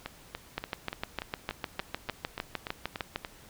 two click trains, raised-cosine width 0.3 ms, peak -15 / -19 dBFS, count 18 / 12, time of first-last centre 0.58-3.16 / 0.06-3.248 s, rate 6.59 / 3.45 Hz, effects pink hiss -54 dBFS RMS until 3.49 s

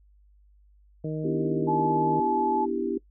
harmonic tone, 155.56 Hz, D#3, in tune, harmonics 1 / 2 / 3 / 4, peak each -30 / -34 / -34 / -40 dBFS, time 1.04-2.2 s, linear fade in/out 5 ms
sine chord, E minor seventh, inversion second, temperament equal, 246.9 / 293.7 / 329.6 / 392 Hz, B3 / D4 / E4 / G4, 0 / 0 / 0 / 0 cents, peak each -32 / -33 / -30 / -29 dBFS, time 1.24-2.98 s, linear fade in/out 5 ms
sine tone, 861 Hz, A5, 38 cents flat, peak -24 dBFS, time 1.67-2.66 s, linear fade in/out 20 ms
effects noise-tail reverb RT60 0.1 s tail -20 dB re dry + added 50 Hz sine -55 dBFS peak until 3.1 s

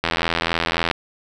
click train, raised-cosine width 0.3 ms, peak -3 dBFS, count 74, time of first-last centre 0.04-0.912 s, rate 83.7 Hz, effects none

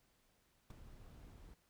brown noise with ADSR envelope, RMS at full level -45 dBFS, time 0.7-1.54 s, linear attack 4 ms, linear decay 14 ms, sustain -12 dB, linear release 4 ms, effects pink hiss -75 dBFS RMS until 1.69 s

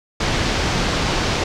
pink low-pass noise, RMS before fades -20 dBFS, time 0.2-1.44 s, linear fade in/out 5 ms, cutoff 6000 Hz, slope 24 dB/octave, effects none

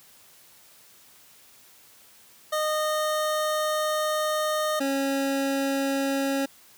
25% pulse tone pair in turn, 615 / 274 Hz, D#5 / C#4, -20 / -20 cents, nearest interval octave + major second, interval 1400 cents, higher first, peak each -20 dBFS, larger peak neither, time 2.52-4.8 / 4.8-6.46 s, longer first, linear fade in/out 10 ms, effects white hiss -54 dBFS RMS until 6.77 s + high-pass 60 Hz 12 dB/octave

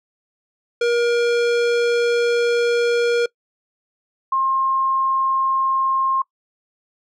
square / sine tone pair in turn, 474.6 / 1065.4 Hz, A#4 / C6, +31 / +31 cents, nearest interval octave + major second, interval 1400 cents, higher second, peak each -16 dBFS, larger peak neither, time 0.81-3.26 / 4.32-6.22 s, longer first, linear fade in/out 5 ms, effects noise-tail reverb RT60 0.1 s tail -23 dB re dry + low-pass 5000 Hz 12 dB/octave

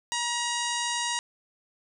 harmonic tone, 952 Hz, A#5, 36 cents sharp, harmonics 1 / 2 / 3 / 4 / 5 / 6 / 7 / 8 / 9 / 10, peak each -32 / -34 / -35 / -35 / -39 / -38 / -36 / -40 / -42 / -44 dBFS, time 0.12-1.19 s, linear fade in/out 0 ms, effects none

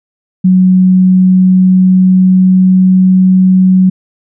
sine tone with pitch glide, 185 to 186.29 Hz, F#3 to F#3, 0 to +12 cents, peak -3 dBFS, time 0.44-3.9 s, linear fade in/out 10 ms, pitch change +12 cents, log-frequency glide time 0.55-3.34 s, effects none

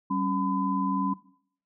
sine tone cluster, 192.6 / 275.4 / 1009 Hz, G3 / C#4 / B5, -30 / -11 / +37 cents, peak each -29 dBFS, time 0.1-1.14 s, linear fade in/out 10 ms, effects noise-tail reverb RT60 0.6 s tail -18 dB re dry

